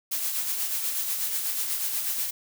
blue noise with tremolo, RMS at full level -27 dBFS, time 0.11-2.31 s, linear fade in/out 10 ms, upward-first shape sine, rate 8.2 Hz, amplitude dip 40%, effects none

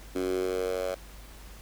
10% pulse tone with high-pass filter sweep, 92.5 Hz, F#2, in tune, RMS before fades -30 dBFS, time 0.15-0.95 s, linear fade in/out 10 ms, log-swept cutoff 310 to 590 Hz, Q 4.6, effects added 50 Hz sine -46 dBFS peak until 1.61 s + pink hiss -51 dBFS RMS until 1.61 s

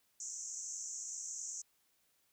white band-pass noise, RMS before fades -44 dBFS, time 0.2-1.62 s, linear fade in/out 5 ms, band 5900 to 7500 Hz, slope 96 dB/octave, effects white hiss -75 dBFS RMS until 2.32 s

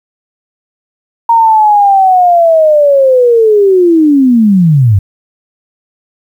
sine linear sweep, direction down, 932.3 to 91.8 Hz, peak -3 dBFS, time 1.29-4.99 s, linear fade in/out 5 ms, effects 7-bit

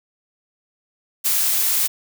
blue noise, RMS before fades -19 dBFS, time 1.24-1.88 s, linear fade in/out 20 ms, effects none

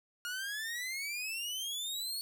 sawtooth exponential sweep, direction up, 1423 to 4435 Hz, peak -33 dBFS, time 0.25-2.21 s, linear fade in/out 0 ms, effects none

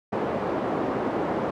pink band-pass noise, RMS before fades -27 dBFS, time 0.12-1.51 s, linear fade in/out 10 ms, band 260 to 840 Hz, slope 12 dB/octave, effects none

